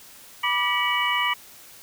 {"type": "tone cluster", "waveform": "sine", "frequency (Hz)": [977, 1175, 1941, 2270, 2946], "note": ["B5", "D6", "B6", "C#7", "F#7"], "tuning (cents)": [-19, 1, -31, 41, -8], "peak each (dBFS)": -27, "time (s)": [0.43, 1.34], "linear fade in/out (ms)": 10, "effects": ["white hiss -47 dBFS RMS until 1.82 s"]}